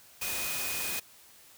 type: tone in noise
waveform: sine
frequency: 2489 Hz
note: D#7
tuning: in tune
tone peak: -38 dBFS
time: 0.21-1 s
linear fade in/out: 10 ms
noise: white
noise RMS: -34 dBFS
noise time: 0.21-1 s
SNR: -7 dB
effects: white hiss -56 dBFS RMS until 1.57 s